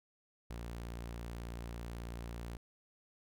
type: tone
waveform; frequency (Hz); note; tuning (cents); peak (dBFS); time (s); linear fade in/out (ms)
sawtooth; 58.27; A#1; 0; -38; 0.5-2.57; 5
effects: none